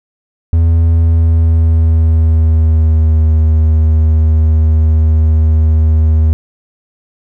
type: tone with pitch glide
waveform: triangle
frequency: 82.41 to 78.73 Hz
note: E2 to D#2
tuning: 0 to +21 cents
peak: -4 dBFS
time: 0.53-6.33 s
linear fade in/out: 0 ms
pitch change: -79 cents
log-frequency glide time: 0.91-3.26 s
effects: none